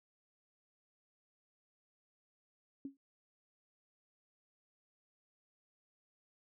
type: tone with exponential decay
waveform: sine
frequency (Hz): 274.9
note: C#4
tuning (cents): -14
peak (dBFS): -37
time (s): 2.85-2.97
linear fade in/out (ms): 2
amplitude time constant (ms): 25
effects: none